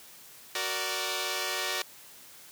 5% pulse chord, Gb augmented, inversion none, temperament equal with one note detuned, 372.8 / 466.2 / 587.3 Hz, Gb4 / Bb4 / D5, +13 / 0 / 0 cents, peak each -23 / -24 / -22 dBFS, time 0.55-1.82 s, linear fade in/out 2 ms, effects white hiss -51 dBFS RMS until 2.51 s + high-pass 100 Hz 12 dB/octave

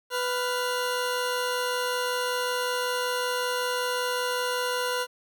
20% pulse tone pair together, 497.1 / 1406 Hz, B4 / F6, +11 / +11 cents, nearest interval octave + tritone, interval 1800 cents, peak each -22 / -27 dBFS, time 0.1-5.07 s, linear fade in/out 50 ms, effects 10-bit

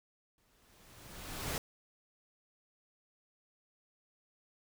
pink noise with exponential growth, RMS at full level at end -35 dBFS, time 0.38-1.58 s, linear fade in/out 1 ms, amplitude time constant 260 ms, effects none

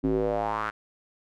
square tone with band-pass filter sweep, 53.8 Hz, A1, 38 cents flat, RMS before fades -27 dBFS, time 0.03-0.71 s, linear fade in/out 20 ms, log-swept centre 280 to 1500 Hz, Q 4, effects none

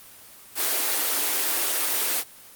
white high-pass noise, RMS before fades -24 dBFS, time 0.55-2.24 s, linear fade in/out 50 ms, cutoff 260 Hz, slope 96 dB/octave, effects white hiss -47 dBFS RMS until 2.55 s + Opus 24 kbps

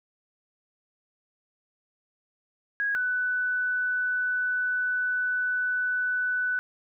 sine tone pair in turn, 1649 / 1493.3 Hz, G#6 / F#6, -13 / +16 cents, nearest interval major second, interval 171 cents, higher first, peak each -24 dBFS, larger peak neither, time 2.8-2.95 / 2.95-6.59 s, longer second, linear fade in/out 0 ms, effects none

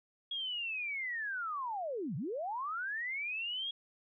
sine linear two-way sweep, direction down then up, 3322 to 119.7 to 3322 Hz, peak -35 dBFS, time 0.31-3.71 s, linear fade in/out 5 ms, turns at 2.16 s, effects none

